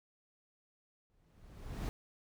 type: noise with exponential growth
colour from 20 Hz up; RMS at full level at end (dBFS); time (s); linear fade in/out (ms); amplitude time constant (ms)
brown; -35; 1.1-1.89; 0; 170
effects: none